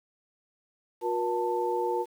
sine tone cluster, 360 / 477.8 / 886 Hz, F#4 / A#4 / A5, -47 / +43 / +12 cents, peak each -30 dBFS, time 1.01-2.06 s, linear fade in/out 50 ms, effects 9-bit

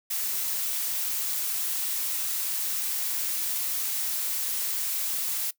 blue noise, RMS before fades -29 dBFS, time 0.1-5.51 s, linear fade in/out 10 ms, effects noise-tail reverb RT60 0.1 s tail -19 dB re dry

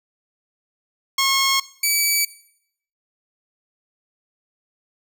10% pulse tone pair in turn, 1085 / 2293 Hz, C#6 / D7, -37 / -42 cents, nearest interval octave + minor second, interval 1295 cents, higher second, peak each -8 dBFS, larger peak neither, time 1.18-1.6 / 1.83-2.25 s, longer neither, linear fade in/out 5 ms, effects noise-tail reverb RT60 0.7 s tail -18 dB re dry

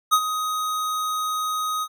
square tone with ADSR envelope, 1254 Hz, D#6, 13 cents sharp, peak -13 dBFS, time 0.11-1.88 s, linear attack 24 ms, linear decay 62 ms, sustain -11 dB, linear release 56 ms, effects none

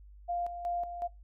sine tone with tremolo, 698.5 Hz, F5, in tune, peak -30 dBFS, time 0.28-1.08 s, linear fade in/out 20 ms, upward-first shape square, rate 2.7 Hz, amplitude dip 60%, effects noise-tail reverb RT60 0.2 s tail -19 dB re dry + added 50 Hz sine -50 dBFS peak until 1.23 s

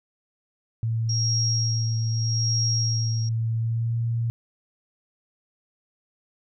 sine tone with pitch glide, 113.5 to 116.15 Hz, A#2 to A#2, -46 to -6 cents, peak -22 dBFS, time 0.83-4.3 s, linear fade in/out 0 ms, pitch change +40 cents, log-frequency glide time 3.56-3.95 s
sine tone with tremolo, 5600 Hz, F8, 4 cents sharp, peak -23 dBFS, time 1.09-3.29 s, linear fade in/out 5 ms, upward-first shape sine, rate 0.81 Hz, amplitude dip 75%
effects none

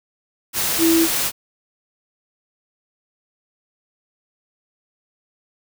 sine tone in noise, 329.6 Hz, E4, in tune, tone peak -13 dBFS, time 0.78-1.08 s, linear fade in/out 50 ms, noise white, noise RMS -21 dBFS, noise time 0.53-1.32 s, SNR +5 dB, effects none

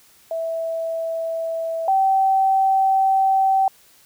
sine tone pair in turn, 656 / 771.3 Hz, E5 / G5, -9 / -28 cents, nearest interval minor third, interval 281 cents, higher second, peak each -22 / -14 dBFS, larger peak second, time 0.31-1.88 / 1.88-3.68 s, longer second, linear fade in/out 2 ms, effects white hiss -53 dBFS RMS until 4.05 s

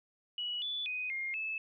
sine tone with pitch steps, 2929 / 3464 / 2499 / 2125 / 2612 Hz, F#7 / A7 / D#7 / C7 / E7, -18 / -28 / +7 / +26 / -17 cents, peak -34 dBFS, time 0.38-1.58 s, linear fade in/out 2 ms, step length 240 ms, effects none

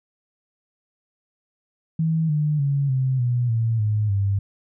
sine tone with pitch steps, 161.2 / 150.4 / 140.33 / 130.94 / 122.17 / 113.99 / 106.35 / 99.23 Hz, E3 / D3 / C#3 / C3 / B2 / A#2 / G#2 / G2, -38 / +42 / +22 / +2 / -18 / -38 / +42 / +22 cents, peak -18 dBFS, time 1.99-4.39 s, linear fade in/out 5 ms, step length 300 ms, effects none

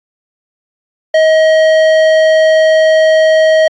sine tone with tanh clipping, 633 Hz, D#5, 30 cents sharp, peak -7 dBFS, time 1.14-3.68 s, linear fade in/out 5 ms, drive 13 dB, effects AAC 64 kbps

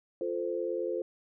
sine chord, F major, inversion none, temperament equal with one note detuned, 349.2 / 440 / 518.7 Hz, F4 / A4 / C5, 0 / 0 / -15 cents, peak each -34 / -35 / -34 dBFS, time 0.21-1.02 s, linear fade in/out 2 ms, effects none

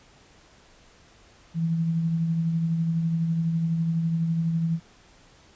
sine tone with tremolo, 164.81 Hz, E3, in tune, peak -20 dBFS, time 1.54-4.8 s, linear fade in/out 50 ms, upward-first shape triangle, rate 12 Hz, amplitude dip 40%, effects pink hiss -55 dBFS RMS until 5.55 s + resampled to 16000 Hz

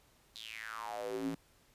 square tone with high-pass filter sweep, 55.5 Hz, A1, 16 cents sharp, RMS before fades -41 dBFS, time 0.35-1.35 s, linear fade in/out 5 ms, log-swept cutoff 4100 to 210 Hz, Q 6.5, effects pink hiss -67 dBFS RMS until 1.74 s + resampled to 32000 Hz

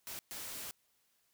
white noise bursts at uneven times, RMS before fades -44 dBFS, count 2, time 0.07-0.19 / 0.31-0.71 s, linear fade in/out 0 ms, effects white hiss -75 dBFS RMS until 1.33 s

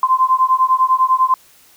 sine beating tone pair, 1033 / 1043 Hz, C6 / C6, -22 / -6 cents, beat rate 10 Hz, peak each -14 dBFS, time 0.03-1.34 s, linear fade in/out 2 ms, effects white hiss -49 dBFS RMS until 1.76 s

